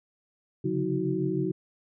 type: tone cluster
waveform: sine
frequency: 136.5 / 143.1 / 181.3 / 319.8 / 372.9 Hz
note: C#3 / D3 / F#3 / D#4 / F#4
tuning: -26 / -45 / -35 / +48 / +14 cents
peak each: -35 / -33 / -32 / -30 / -30 dBFS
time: 0.64-1.52 s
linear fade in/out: 10 ms
effects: none